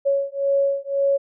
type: beating tone pair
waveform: sine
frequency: 554.4 / 556.3 Hz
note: C#5 / C#5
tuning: 0 / +6 cents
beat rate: 1.9 Hz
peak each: -21 dBFS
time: 0.05-1.18 s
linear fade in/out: 20 ms
effects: none